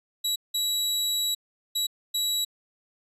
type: tone bursts at uneven times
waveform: sawtooth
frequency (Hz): 3900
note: B7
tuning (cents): -23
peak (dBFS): -21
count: 4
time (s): 0.24-0.36 / 0.54-1.35 / 1.75-1.87 / 2.14-2.45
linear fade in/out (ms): 10
effects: resampled to 32000 Hz